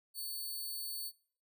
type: tone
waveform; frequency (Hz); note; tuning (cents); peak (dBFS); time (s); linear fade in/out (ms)
5% pulse; 4460; C#8; +10; -32; 0.14-1.12; 50
effects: noise-tail reverb RT60 0.5 s tail -21 dB re dry